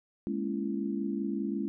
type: chord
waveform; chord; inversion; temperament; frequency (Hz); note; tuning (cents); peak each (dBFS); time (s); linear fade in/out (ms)
sine; A# half-diminished seventh; third; equal with one note detuned; 207.7 / 233.1 / 277.2 / 336.4; G#3 / A#3 / C#4 / E4; 0 / 0 / 0 / +35; -33 / -39 / -35 / -36; 0.27-1.68; 0
effects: none